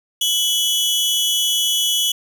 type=tone pair together; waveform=sawtooth; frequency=2987 / 3349 Hz; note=F#7 / G#7; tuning=+16 / +14 cents; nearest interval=major second; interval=198 cents; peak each=-16 dBFS; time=0.21-2.12 s; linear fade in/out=5 ms; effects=none